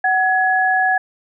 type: tone pair together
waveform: sine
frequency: 750 / 1683.7 Hz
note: F#5 / G#6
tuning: +23 / +23 cents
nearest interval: octave + major second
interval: 1400 cents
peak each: -16 dBFS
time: 0.04-0.98 s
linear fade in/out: 5 ms
effects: none